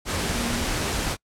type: tone in noise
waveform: sine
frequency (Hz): 236.4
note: A#3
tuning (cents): +24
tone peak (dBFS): -30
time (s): 0.32-0.66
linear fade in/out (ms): 50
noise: pink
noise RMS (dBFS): -26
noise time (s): 0.05-1.17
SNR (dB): -7
effects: noise-tail reverb RT60 0.1 s tail -26 dB re dry + low-pass 10000 Hz 12 dB/octave